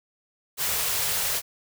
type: band-stop noise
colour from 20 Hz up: white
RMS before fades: -26 dBFS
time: 0.57-1.42 s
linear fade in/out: 50 ms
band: 190 to 380 Hz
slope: 48 dB/octave
effects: none